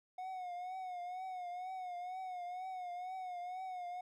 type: tone with vibrato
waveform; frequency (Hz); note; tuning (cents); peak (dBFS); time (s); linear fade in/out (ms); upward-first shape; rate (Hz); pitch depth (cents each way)
triangle; 730; F#5; -24; -39; 0.18-4.01; 5; triangle; 2.1; 71
effects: none